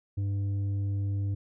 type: tone with tanh clipping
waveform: triangle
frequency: 99.5 Hz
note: G2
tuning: 26 cents sharp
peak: -28 dBFS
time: 0.17-1.35 s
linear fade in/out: 10 ms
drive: 10 dB
effects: none